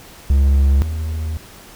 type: tone pair in turn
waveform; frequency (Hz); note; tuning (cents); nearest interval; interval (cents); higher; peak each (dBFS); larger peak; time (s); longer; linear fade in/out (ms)
triangle; 68.9 / 78.95; C#2 / D#2; -10 / +26; major second; 236; second; -8 / -18; first; 0.3-0.82 / 0.82-1.37; second; 0
effects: pink hiss -41 dBFS RMS until 1.75 s